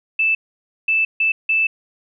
sine tone bursts at uneven times, 2637 Hz, E7, in tune, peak -14 dBFS, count 4, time 0.19-0.35 / 0.88-1.05 / 1.2-1.32 / 1.49-1.67 s, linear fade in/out 5 ms, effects none

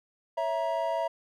triangle chord, A# diminished, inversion first, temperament equal with one note detuned, 554.4 / 659.3 / 945.9 Hz, C#5 / E5 / A#5, 0 / 0 / +25 cents, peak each -33 / -27 / -30 dBFS, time 0.37-1.08 s, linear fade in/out 10 ms, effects none

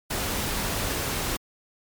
pink noise, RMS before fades -28 dBFS, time 0.1-1.37 s, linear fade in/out 10 ms, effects MP3 96 kbps

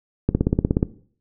click train, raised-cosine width 3 ms, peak -4 dBFS, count 10, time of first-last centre 0.29-0.829 s, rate 16.7 Hz, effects noise-tail reverb RT60 0.5 s tail -17 dB re dry

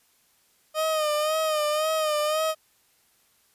30% pulse tone with vibrato, 616 Hz, D#5, 17 cents flat, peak -20 dBFS, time 0.74-2.55 s, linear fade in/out 50 ms, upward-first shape sine, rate 1.9 Hz, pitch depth 55 cents each way, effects white hiss -64 dBFS RMS until 3.54 s + resampled to 32000 Hz

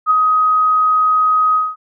sine tone with ADSR envelope, 1258 Hz, D#6, 19 cents sharp, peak -7 dBFS, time 0.06-1.76 s, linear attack 46 ms, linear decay 13 ms, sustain -3 dB, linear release 210 ms, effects none

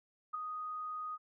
sine tone with ADSR envelope, 1244.5 Hz, D#6, in tune, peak -32 dBFS, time 0.33-1.18 s, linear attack 17 ms, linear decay 6 ms, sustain -6 dB, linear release 38 ms, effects none

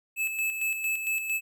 square tone with tremolo, 2609 Hz, E7, 18 cents flat, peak -26 dBFS, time 0.16-1.41 s, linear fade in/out 50 ms, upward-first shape square, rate 4.4 Hz, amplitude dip 50%, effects none

